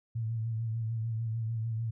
sine tone with vibrato, 113 Hz, A2, 47 cents sharp, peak -30 dBFS, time 0.15-1.91 s, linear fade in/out 10 ms, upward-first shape sine, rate 6.7 Hz, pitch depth 46 cents each way, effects none

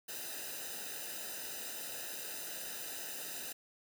white noise with comb filter, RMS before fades -43 dBFS, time 0.08-3.53 s, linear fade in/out 10 ms, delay 0.9 ms, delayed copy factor -0.85, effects none

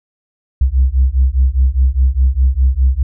sine beating tone pair, 63 / 67.9 Hz, B1 / C#2, +35 / -35 cents, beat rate 4.9 Hz, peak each -11 dBFS, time 0.61-3.03 s, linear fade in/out 5 ms, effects tanh soft clip ceiling -4 dBFS

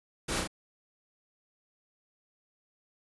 pink noise with echo, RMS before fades -33 dBFS, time 0.28-0.41 s, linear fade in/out 10 ms, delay 33 ms, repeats 2, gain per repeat -2 dB, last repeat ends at 0.476 s, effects resampled to 24000 Hz

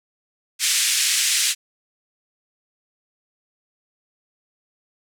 white band-pass noise, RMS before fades -20 dBFS, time 0.59-1.55 s, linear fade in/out 50 ms, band 1900 to 9400 Hz, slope 24 dB/octave, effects none

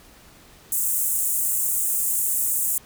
pink high-pass noise, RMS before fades -23 dBFS, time 0.72-2.78 s, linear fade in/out 2 ms, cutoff 7500 Hz, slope 48 dB/octave, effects pink hiss -50 dBFS RMS until 2.85 s

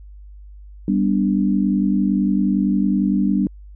sine chord, G major, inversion none, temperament equal, 196 / 246.9 / 293.7 Hz, G3 / B3 / D4, 0 / 0 / 0 cents, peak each -17 / -22 / -21 dBFS, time 0.88-3.47 s, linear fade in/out 2 ms, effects added 50 Hz sine -37 dBFS peak until 3.75 s

